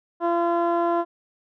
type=tone with low-pass filter; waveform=15% pulse; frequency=341.7 Hz; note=F4; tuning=38 cents flat; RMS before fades=-22 dBFS; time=0.2-1.05 s; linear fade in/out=50 ms; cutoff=960 Hz; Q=1.1; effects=none